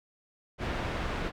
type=low-pass noise; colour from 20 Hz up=pink; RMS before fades=-33 dBFS; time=0.58-1.32 s; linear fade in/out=50 ms; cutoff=2500 Hz; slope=12 dB/octave; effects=none